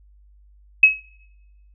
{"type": "tone with exponential decay", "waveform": "sine", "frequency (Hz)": 2565, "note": "E7", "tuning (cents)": -48, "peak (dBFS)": -4, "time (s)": [0.83, 1], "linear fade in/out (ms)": 5, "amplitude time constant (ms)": 35, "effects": ["noise-tail reverb RT60 1.0 s tail -26 dB re dry", "added 50 Hz sine -49 dBFS peak until 1.74 s"]}